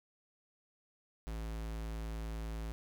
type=tone; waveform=square; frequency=55 Hz; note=A1; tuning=in tune; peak=-39 dBFS; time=1.27-2.72 s; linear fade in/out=0 ms; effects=none